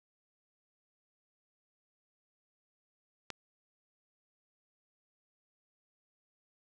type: click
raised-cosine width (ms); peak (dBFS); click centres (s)
0.2; -21; 3.303
effects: none